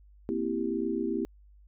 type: chord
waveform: sine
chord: C dominant seventh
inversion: third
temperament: equal with one note detuned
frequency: 233.9 / 261.6 / 329.6 / 392 Hz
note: Bb3 / C4 / E4 / G4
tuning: +6 / 0 / 0 / 0 cents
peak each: -34 / -34 / -32 / -33 dBFS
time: 0.29-1.25 s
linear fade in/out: 0 ms
effects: added 50 Hz sine -53 dBFS peak until 1.67 s